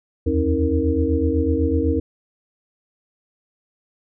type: tone cluster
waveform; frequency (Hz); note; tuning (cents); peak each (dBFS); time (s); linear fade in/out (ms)
sine; 76.9 / 84.9 / 271.2 / 319.1 / 464.5; D#2 / F2 / C#4 / D#4 / A#4; -20 / -48 / -38 / +44 / -6; -23; 0.26-2; 10
effects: none